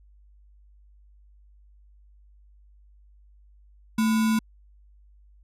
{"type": "tone with sample-and-hold", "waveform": "sine", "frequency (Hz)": 220.7, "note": "A3", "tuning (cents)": 5, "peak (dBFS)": -19, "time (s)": [3.98, 4.39], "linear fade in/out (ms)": 5, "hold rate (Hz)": 1225, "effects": ["added 50 Hz sine -52 dBFS peak until 5.43 s", "resampled to 32000 Hz"]}